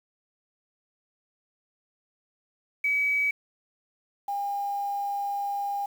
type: tone pair in turn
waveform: sine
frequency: 2278 / 805.4 Hz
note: C#7 / G5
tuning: +47 / +47 cents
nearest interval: octave + tritone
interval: 1800 cents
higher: first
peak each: -22 / -27 dBFS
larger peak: first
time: 2.84-3.31 / 4.28-5.86 s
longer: second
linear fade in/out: 5 ms
effects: 8-bit